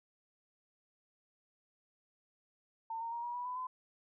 sine tone with pitch steps, 904 / 921.9 / 940.2 / 958.9 / 977.9 / 997.3 / 1017.1 Hz, A5 / A#5 / A#5 / A#5 / B5 / B5 / C6, +47 / -19 / +15 / +49 / -17 / +17 / -49 cents, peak -37 dBFS, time 2.9-3.67 s, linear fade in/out 5 ms, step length 110 ms, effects none

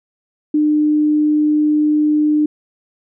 sine tone, 301.5 Hz, D4, 46 cents sharp, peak -11 dBFS, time 0.54-2.46 s, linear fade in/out 5 ms, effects none

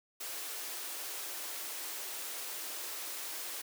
white high-pass noise, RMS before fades -41 dBFS, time 0.2-3.62 s, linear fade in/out 10 ms, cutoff 290 Hz, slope 48 dB/octave, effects none

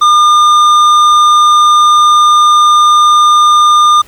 sine tone with tanh clipping, 1207 Hz, D6, 47 cents sharp, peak -5 dBFS, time 0.01-4.02 s, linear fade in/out 10 ms, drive 11 dB, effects pink hiss -40 dBFS RMS until 4.07 s

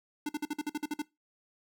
square tone bursts, 297.4 Hz, D4, 22 cents sharp, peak -31 dBFS, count 10, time 0.26-1.02 s, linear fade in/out 5 ms, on 31 ms, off 50 ms, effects noise-tail reverb RT60 0.2 s tail -20 dB re dry

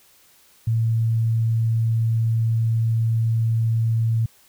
sine tone, 113.5 Hz, A#2, 46 cents flat, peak -17 dBFS, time 0.67-4.26 s, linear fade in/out 5 ms, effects white hiss -55 dBFS RMS until 4.48 s

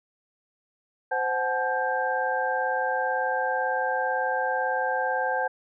sine tone cluster, 518 / 745 / 863 / 1583 Hz, C5 / F#5 / A5 / G6, -17 / +12 / -34 / +17 cents, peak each -29 dBFS, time 1.11-5.48 s, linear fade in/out 10 ms, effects none

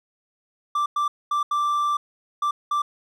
triangle tone bursts at uneven times, 1174.7 Hz, D6, in tune, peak -18 dBFS, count 6, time 0.75-0.86 / 0.96-1.08 / 1.31-1.43 / 1.51-1.97 / 2.42-2.51 / 2.71-2.82 s, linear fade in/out 5 ms, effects none

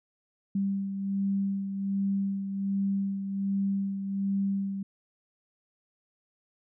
sine beating tone pair, 196.5 / 197.8 Hz, G3 / G3, +4 / +16 cents, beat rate 1.3 Hz, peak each -27 / -36 dBFS, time 0.55-4.83 s, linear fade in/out 5 ms, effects none

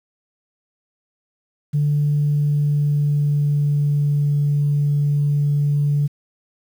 sine tone with pitch glide, 146.83 to 145.06 Hz, D3 to D3, 0 to -21 cents, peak -14 dBFS, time 1.73-6.08 s, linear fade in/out 20 ms, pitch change -21 cents, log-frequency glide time 2.19-4.28 s, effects tanh soft clip ceiling -11 dBFS + 8-bit

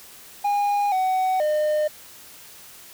triangle tone with pitch steps, 816 / 750 / 607 Hz, G#5 / F#5 / D#5, -31 / +23 / -43 cents, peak -17 dBFS, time 0.44-1.88 s, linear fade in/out 10 ms, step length 480 ms, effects white hiss -45 dBFS RMS until 2.93 s

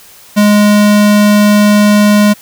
square tone, 207.7 Hz, G#3, in tune, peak -5 dBFS, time 0.36-2.34 s, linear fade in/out 20 ms, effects white hiss -38 dBFS RMS until 2.41 s

